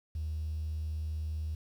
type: tone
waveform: triangle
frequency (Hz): 77.78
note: D#2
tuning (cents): 0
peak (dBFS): -29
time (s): 0.15-1.55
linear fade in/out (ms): 5
effects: tanh soft clip ceiling -30 dBFS + 10-bit